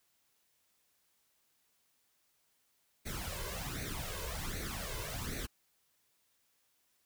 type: noise with flanger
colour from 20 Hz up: pink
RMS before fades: -40 dBFS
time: 3.05-5.47 s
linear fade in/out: 20 ms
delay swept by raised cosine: 0.48 to 1.98 ms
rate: 1.3 Hz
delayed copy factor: +0.75
effects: white hiss -75 dBFS RMS until 7.05 s